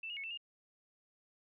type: tone with pitch steps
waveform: sine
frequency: 2658 / 2865 / 2201 / 2666 / 2829 Hz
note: E7 / F7 / C#7 / E7 / F7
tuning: +14 / +44 / -13 / +19 / +22 cents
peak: -40 dBFS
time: 0.03-0.375 s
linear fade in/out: 5 ms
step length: 69 ms
effects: none